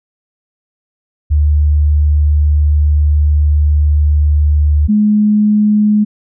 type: tone pair in turn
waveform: sine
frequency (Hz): 74.4 / 210.4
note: D2 / G#3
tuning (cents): +23 / +23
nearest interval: octave + tritone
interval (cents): 1800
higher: second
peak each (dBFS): -7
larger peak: neither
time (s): 1.3-4.88 / 4.88-6.05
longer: first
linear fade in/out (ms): 20
effects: none